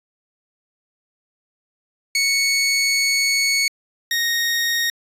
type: tone pair in turn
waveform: 20% pulse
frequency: 2217 / 1864.3 Hz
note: C#7 / A#6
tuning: 0 / 0 cents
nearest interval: minor third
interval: 300 cents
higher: first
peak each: -11 / -13 dBFS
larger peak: first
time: 2.15-3.68 / 4.11-4.9 s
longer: first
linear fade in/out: 2 ms
effects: resampled to 32000 Hz